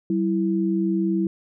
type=tone pair together; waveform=sine; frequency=191.31 / 330 Hz; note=G3 / E4; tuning=-42 / +2 cents; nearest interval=major sixth; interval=944 cents; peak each=-22 dBFS; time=0.1-1.27 s; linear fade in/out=2 ms; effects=none